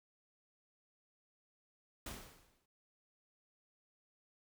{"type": "noise with exponential decay", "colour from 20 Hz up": "pink", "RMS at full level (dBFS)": -43, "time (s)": [2.06, 2.66], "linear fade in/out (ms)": 5, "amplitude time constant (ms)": 130, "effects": []}